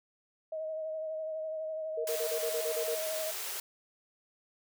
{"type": "tone with vibrato", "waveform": "sine", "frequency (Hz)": 631, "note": "D#5", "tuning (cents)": 24, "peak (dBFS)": -34, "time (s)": [0.52, 3.31], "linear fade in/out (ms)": 5, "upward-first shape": "sine", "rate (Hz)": 12, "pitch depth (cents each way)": 24}
{"type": "tone bursts", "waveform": "sine", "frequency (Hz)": 466.2, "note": "A#4", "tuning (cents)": 0, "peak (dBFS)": -32, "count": 9, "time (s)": [1.97, 2.952], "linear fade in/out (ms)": 10, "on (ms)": 78, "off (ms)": 35}
{"type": "high-pass noise", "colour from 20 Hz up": "white", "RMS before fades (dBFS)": -38, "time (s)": [2.07, 3.6], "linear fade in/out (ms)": 2, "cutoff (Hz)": 350, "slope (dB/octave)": 96}
{"effects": []}